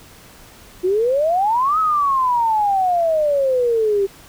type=exponential two-way sweep; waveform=sine; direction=up then down; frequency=352.7 to 1300 to 386.4 Hz; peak=-14 dBFS; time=0.83-4.07 s; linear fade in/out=20 ms; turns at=1.79 s; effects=pink hiss -44 dBFS RMS until 4.28 s